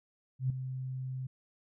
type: tone with ADSR envelope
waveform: sine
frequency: 130 Hz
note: C3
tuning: 11 cents flat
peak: -25 dBFS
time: 0.39-1.27 s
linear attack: 110 ms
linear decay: 4 ms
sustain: -10 dB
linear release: 7 ms
effects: none